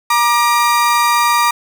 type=tone pair together; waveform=35% pulse; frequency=949.8 / 1193 Hz; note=A#5 / D6; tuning=+32 / +27 cents; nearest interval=major third; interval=395 cents; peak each=-12 dBFS; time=0.1-1.51 s; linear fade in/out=5 ms; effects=none